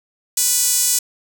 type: tone with high-pass filter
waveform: sawtooth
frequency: 493 Hz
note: B4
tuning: 3 cents flat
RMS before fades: -17 dBFS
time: 0.37-0.99 s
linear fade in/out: 5 ms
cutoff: 7300 Hz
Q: 1.7
effects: none